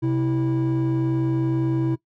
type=tone pair together; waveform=triangle; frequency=129.8 / 327.1 Hz; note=C3 / E4; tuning=-13 / -13 cents; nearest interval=octave + major third; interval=1600 cents; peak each=-19 dBFS; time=0.02-1.96 s; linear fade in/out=20 ms; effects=noise-tail reverb RT60 0.1 s tail -19 dB re dry + tanh soft clip ceiling -13 dBFS